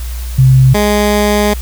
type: tone pair in turn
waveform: sine / 15% pulse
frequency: 130.81 / 207.6 Hz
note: C3 / G#3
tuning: 0 / 0 cents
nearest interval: minor sixth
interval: 800 cents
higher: second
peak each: -3 dBFS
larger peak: neither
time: 0.38-0.74 / 0.74-1.54 s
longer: second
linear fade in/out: 10 ms
effects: added 60 Hz sine -18 dBFS peak until 1.61 s + white hiss -32 dBFS RMS until 1.61 s